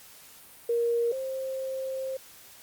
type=tone pair in turn; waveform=sine; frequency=470 / 528.5 Hz; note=A#4 / C5; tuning=+14 / +17 cents; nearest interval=major second; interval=203 cents; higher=second; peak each=-23 / -30 dBFS; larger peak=first; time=0.69-1.12 / 1.12-2.17 s; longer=second; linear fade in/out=5 ms; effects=white hiss -51 dBFS RMS until 2.62 s + Opus 48 kbps